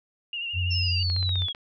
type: tone with vibrato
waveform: sine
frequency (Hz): 2794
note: F7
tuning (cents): 0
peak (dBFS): -29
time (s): 0.33-1.03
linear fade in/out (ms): 2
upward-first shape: triangle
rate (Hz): 12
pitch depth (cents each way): 57
type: tone with pitch glide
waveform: sine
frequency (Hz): 89.5 to 91.75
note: F2 to F#2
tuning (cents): +43 to -14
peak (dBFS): -24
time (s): 0.53-1.48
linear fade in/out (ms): 50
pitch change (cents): +43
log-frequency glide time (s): 1.1-1.18
type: linear sweep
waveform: sine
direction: down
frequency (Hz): 5400 to 3260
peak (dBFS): -27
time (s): 0.7-1.53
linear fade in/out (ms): 20
type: click train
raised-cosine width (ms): 0.3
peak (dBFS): -24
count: 8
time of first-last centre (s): 1.1-1.549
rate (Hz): 15.6
effects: none